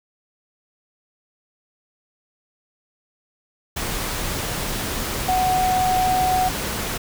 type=tone in noise; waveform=sine; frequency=741 Hz; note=F#5; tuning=2 cents sharp; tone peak=-17 dBFS; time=5.28-6.49 s; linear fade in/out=10 ms; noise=pink; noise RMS=-26 dBFS; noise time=3.76-6.98 s; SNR=+6 dB; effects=none